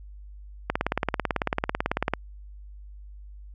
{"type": "click train", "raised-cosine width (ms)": 0.5, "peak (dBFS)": -8, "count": 27, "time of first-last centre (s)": [0.7, 2.136], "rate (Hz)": 18.1, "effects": ["added 50 Hz sine -41 dBFS peak until 3.54 s"]}